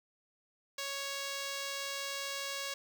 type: tone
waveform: 5% pulse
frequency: 554.4 Hz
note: C#5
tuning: in tune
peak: -25 dBFS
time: 0.78-2.74 s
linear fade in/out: 5 ms
effects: none